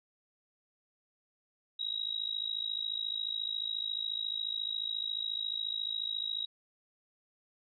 sine tone with amplitude modulation, 3831 Hz, A#7, 47 cents sharp, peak -29 dBFS, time 1.79-6.46 s, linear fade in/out 10 ms, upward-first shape sine, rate 54.2 Hz, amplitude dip 90%, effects none

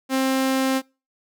sawtooth tone, 264.6 Hz, C4, 20 cents sharp, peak -15 dBFS, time 0.09-0.82 s, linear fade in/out 50 ms, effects noise-tail reverb RT60 0.3 s tail -25 dB re dry

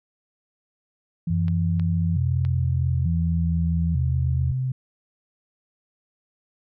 sine tone with vibrato, 146.83 Hz, D3, in tune, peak -22 dBFS, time 1.27-4.72 s, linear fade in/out 5 ms, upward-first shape square, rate 0.56 Hz, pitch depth 220 cents each way
sine tone with pitch glide, 91.9 to 81.4 Hz, F#2 to E2, -11 to -21 cents, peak -22 dBFS, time 1.3-4.52 s, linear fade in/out 5 ms, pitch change -210 cents, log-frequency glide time 1.87-3.62 s
clicks, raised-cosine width 0.3 ms, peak -25 dBFS, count 3, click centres 1.482 / 1.797 / 2.45 s
effects none

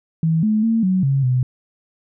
sine tone with pitch steps, 161.9 / 215.1 / 226.3 / 186.5 / 136.8 / 126.7 Hz, E3 / A3 / A3 / F#3 / C#3 / B2, -31 / -39 / +49 / +14 / -23 / +45 cents, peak -14 dBFS, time 0.23-1.43 s, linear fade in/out 2 ms, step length 200 ms, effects none

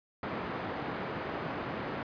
pink band-pass noise, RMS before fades -37 dBFS, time 0.23-2.03 s, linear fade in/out 2 ms, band 160 to 1700 Hz, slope 12 dB/octave, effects resampled to 11025 Hz

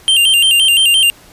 square tone with vibrato, 2960 Hz, F#7, in tune, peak -8 dBFS, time 0.08-1.1 s, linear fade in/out 0 ms, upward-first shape square, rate 5.8 Hz, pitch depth 100 cents each way, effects pink hiss -42 dBFS RMS until 1.32 s + resampled to 32000 Hz

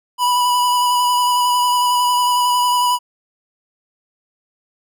square tone with vibrato, 984 Hz, B5, 7 cents flat, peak -14 dBFS, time 0.18-2.99 s, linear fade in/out 50 ms, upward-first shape square, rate 11 Hz, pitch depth 13 cents each way, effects none

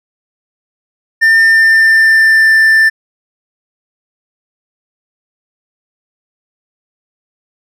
triangle tone with pitch glide, 1801 to 1776.2 Hz, A6 to A6, +40 to +16 cents, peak -3 dBFS, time 1.21-2.9 s, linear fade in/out 20 ms, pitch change -24 cents, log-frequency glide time 1.41-2.55 s, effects none

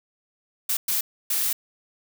blue noise bursts at uneven times, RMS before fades -24 dBFS, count 3, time 0.69-0.77 / 0.88-1.01 / 1.3-1.53 s, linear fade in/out 5 ms, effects none

